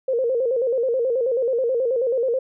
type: tone with vibrato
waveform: sine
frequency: 495 Hz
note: B4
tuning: 4 cents sharp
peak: -18 dBFS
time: 0.08-2.39 s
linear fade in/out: 5 ms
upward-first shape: square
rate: 9.3 Hz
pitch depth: 100 cents each way
effects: none